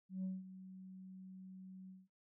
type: tone with ADSR envelope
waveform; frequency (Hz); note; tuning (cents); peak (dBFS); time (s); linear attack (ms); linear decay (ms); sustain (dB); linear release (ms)
sine; 187.7; F#3; +25; -35; 0.09-2.08; 150; 190; -15; 190
effects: noise-tail reverb RT60 0.1 s tail -18 dB re dry + tanh soft clip ceiling -36 dBFS